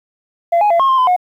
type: tone with pitch steps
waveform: sine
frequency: 683 / 833 / 680 / 1077 / 1054 / 1017 / 724 Hz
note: F5 / G#5 / F5 / C6 / C6 / C6 / F#5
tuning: -39 / +5 / -46 / +50 / +12 / -50 / -38 cents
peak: -7 dBFS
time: 0.52-1.164 s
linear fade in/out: 10 ms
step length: 92 ms
effects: tanh soft clip ceiling -8 dBFS + 8-bit